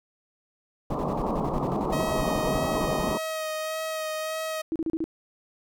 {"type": "band-pass noise", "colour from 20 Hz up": "pink", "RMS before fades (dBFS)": -28, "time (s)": [0.9, 3.18], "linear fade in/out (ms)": 10, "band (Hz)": [130, 1200], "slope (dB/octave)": 96}
{"type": "noise with tremolo", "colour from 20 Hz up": "brown", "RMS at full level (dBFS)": -34, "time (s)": [0.9, 3.16], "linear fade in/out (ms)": 5, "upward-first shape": "square", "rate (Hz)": 11, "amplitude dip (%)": 65}
{"type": "tone with vibrato", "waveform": "sawtooth", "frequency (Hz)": 631, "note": "D#5", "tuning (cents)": 24, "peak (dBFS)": -25, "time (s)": [1.92, 4.62], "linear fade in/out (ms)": 10, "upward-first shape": "sine", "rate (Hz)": 1.7, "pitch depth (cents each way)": 18}
{"type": "tone bursts", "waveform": "sine", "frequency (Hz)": 323.5, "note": "E4", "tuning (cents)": -32, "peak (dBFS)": -24, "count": 5, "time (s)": [4.72, 5.041], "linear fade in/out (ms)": 0, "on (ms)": 37, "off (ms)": 34}
{"effects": []}